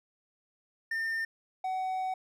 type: tone pair in turn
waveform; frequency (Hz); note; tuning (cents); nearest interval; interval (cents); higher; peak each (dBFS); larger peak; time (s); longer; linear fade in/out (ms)
triangle; 1808 / 750.8; A6 / F#5; +47 / +25; octave + minor third; 1522; first; -28; neither; 0.91-1.25 / 1.64-2.14; second; 5
effects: none